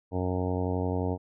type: harmonic tone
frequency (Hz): 91.3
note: F#2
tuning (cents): -23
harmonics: 1 / 2 / 3 / 4 / 5 / 6 / 7 / 8 / 9 / 10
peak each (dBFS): -30 / -35 / -33 / -38 / -34 / -41 / -39 / -42 / -41 / -43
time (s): 0.11-1.18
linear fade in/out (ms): 50
effects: none